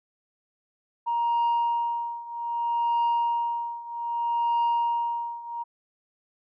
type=tone with tremolo; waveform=sine; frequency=940 Hz; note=A#5; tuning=14 cents sharp; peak=-18 dBFS; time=1.06-5.64 s; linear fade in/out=20 ms; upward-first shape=triangle; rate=0.63 Hz; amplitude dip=90%; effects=tanh soft clip ceiling -19 dBFS